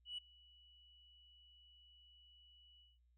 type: tone with ADSR envelope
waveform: sine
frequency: 2944 Hz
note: F#7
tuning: 9 cents flat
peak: -40 dBFS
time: 0.05-2.99 s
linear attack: 130 ms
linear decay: 8 ms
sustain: -24 dB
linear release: 190 ms
effects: tanh soft clip ceiling -39 dBFS + added 60 Hz sine -70 dBFS peak until 3.17 s